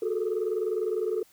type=tone cluster; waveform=sine; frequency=366.6 / 426.9 / 446.7 Hz; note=F#4 / G#4 / A4; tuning=-16 / +48 / +26 cents; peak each=-29 dBFS; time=0.02-1.23 s; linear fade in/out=5 ms; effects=tanh soft clip ceiling -20 dBFS + white hiss -60 dBFS RMS until 1.32 s